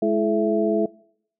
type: tone cluster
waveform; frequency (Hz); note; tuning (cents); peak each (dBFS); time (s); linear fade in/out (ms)
sine; 211.8 / 333.3 / 428.9 / 664; G#3 / E4 / A4 / E5; +34 / +19 / -44 / +12; -24 / -23 / -23 / -23; 0.02-0.86; 5
effects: noise-tail reverb RT60 0.7 s tail -24 dB re dry